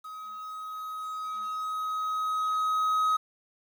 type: tone with level ramp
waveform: triangle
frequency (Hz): 1266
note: D#6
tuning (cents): +30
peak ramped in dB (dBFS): -37 to -20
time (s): 0.04-3.17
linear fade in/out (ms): 10
effects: 9-bit